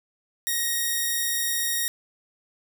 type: tone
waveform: 5% pulse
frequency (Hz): 1873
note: A#6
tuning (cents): +8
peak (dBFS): -13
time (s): 0.47-1.88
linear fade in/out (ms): 0
effects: none